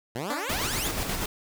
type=exponential sweep; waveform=10% pulse; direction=up; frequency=109 to 3729 Hz; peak=-22 dBFS; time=0.15-0.88 s; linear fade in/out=5 ms
type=tone with exponential decay; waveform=10% pulse; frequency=291.2 Hz; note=D4; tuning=15 cents flat; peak=-19 dBFS; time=0.3-0.71 s; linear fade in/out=2 ms; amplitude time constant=88 ms
type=noise with tremolo; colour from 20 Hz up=pink; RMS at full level=-29 dBFS; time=0.49-1.26 s; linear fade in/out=5 ms; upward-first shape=square; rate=8.3 Hz; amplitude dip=30%
effects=none